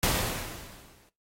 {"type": "noise with exponential decay", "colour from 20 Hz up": "pink", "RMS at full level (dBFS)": -23, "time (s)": [0.03, 1.09], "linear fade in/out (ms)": 2, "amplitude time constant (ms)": 230, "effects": ["noise-tail reverb RT60 0.2 s tail -17 dB re dry", "AAC 48 kbps"]}